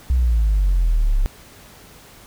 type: exponential sweep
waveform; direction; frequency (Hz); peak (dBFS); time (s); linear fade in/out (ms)
sine; down; 65.41 to 32.7; -12; 0.1-1.26; 0
effects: tanh soft clip ceiling -11 dBFS + pink hiss -45 dBFS RMS until 2.26 s